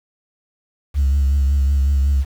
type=tone with vibrato; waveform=sine; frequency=69.3 Hz; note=C#2; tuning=in tune; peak=-11 dBFS; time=0.94-2.25 s; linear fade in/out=50 ms; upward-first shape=triangle; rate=5.4 Hz; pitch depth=58 cents each way; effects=tanh soft clip ceiling -11 dBFS + 7-bit